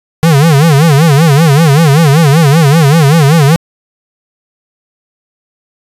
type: tone with vibrato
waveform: square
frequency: 151.7 Hz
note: D#3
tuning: 44 cents flat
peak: -4 dBFS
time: 0.23-3.56 s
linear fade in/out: 0 ms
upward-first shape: sine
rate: 5.2 Hz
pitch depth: 190 cents each way
effects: resampled to 32000 Hz